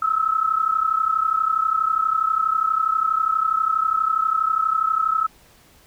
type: tone pair together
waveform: sine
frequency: 1286.2 / 1318.5 Hz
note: E6 / E6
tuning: -43 / 0 cents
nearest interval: unison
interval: 43 cents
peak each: -20 / -21 dBFS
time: 0.02-5.27 s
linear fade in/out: 5 ms
effects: pink hiss -53 dBFS RMS until 5.86 s